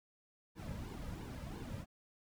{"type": "noise with flanger", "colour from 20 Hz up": "brown", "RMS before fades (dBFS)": -45, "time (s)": [0.55, 1.86], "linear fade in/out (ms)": 50, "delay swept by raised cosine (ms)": [1.5, 2.8], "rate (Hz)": 2.9, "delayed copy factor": -0.7, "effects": []}